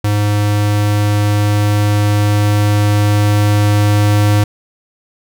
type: tone with level ramp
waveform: square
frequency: 103.8 Hz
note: G#2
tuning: in tune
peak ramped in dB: -12 to -9 dBFS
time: 0.04-4.44 s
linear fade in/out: 5 ms
effects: none